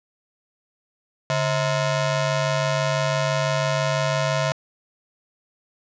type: ring-modulated tone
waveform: sawtooth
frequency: 392 Hz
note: G4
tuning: in tune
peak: -13 dBFS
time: 1.3-4.52 s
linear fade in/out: 0 ms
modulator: 249 Hz
effects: resampled to 16000 Hz + 8-bit